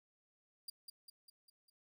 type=tone with echo; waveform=sawtooth; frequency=4784 Hz; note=D8; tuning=31 cents sharp; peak=-40 dBFS; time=0.68-0.7 s; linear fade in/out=5 ms; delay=200 ms; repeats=5; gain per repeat=-5 dB; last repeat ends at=1.7 s; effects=none